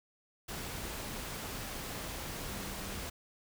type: tone in noise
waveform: sine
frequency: 196 Hz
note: G3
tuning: in tune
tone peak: -47 dBFS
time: 2.49-2.99 s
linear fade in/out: 10 ms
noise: pink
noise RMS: -41 dBFS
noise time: 0.48-3.1 s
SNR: -9 dB
effects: none